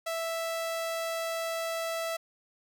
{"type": "tone", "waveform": "sawtooth", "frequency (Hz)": 659.3, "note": "E5", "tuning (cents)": 0, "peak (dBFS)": -27, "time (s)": [0.06, 2.17], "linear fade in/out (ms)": 10, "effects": ["10-bit"]}